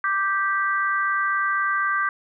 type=harmonic tone; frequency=392 Hz; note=G4; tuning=in tune; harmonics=3 / 4 / 5; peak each=-23 / -23 / -30 dBFS; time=0.04-2.09 s; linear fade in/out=2 ms; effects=none